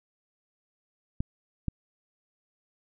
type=clicks; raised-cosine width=5 ms; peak=-16 dBFS; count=2; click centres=1.205 / 1.683 s; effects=none